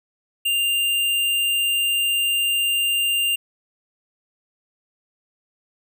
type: tone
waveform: square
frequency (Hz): 2794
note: F7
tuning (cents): 0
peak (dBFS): -19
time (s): 0.45-3.36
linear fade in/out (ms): 10
effects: none